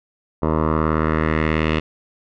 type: tone with low-pass filter sweep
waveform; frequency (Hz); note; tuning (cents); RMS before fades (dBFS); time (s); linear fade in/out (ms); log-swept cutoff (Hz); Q
10% pulse; 78.5; D#2; +16; -19; 0.42-1.8; 10; 890 to 2800; 2.4
effects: none